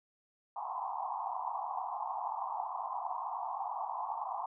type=band-pass noise; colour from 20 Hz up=pink; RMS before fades=-38 dBFS; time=0.56-4.46 s; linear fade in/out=5 ms; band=720 to 1100 Hz; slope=96 dB/octave; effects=none